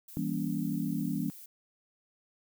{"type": "noise", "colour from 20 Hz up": "violet", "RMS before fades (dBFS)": -49, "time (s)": [0.08, 1.46], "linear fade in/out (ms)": 5}
{"type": "chord", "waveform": "sine", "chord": "E diminished seventh", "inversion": "none", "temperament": "just", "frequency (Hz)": [164.81, 197.78, 237.3, 284.8], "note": ["E3", "G3", "Bb3", "Db4"], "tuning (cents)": [0, 16, 31, 47], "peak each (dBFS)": -35, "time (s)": [0.17, 1.3], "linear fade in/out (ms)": 0}
{"effects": []}